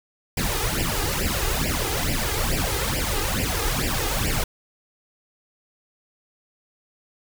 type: noise with flanger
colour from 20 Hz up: pink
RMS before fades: -24 dBFS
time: 0.37-4.44 s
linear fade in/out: 5 ms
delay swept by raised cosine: 0.39 to 2.49 ms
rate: 2.3 Hz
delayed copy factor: +0.85
effects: none